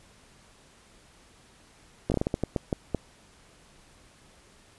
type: slowing click train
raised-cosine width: 2 ms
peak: -12 dBFS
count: 11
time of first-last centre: 2.1-2.947 s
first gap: 18 ms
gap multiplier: 1.32
effects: pink hiss -57 dBFS RMS until 4.78 s + resampled to 24000 Hz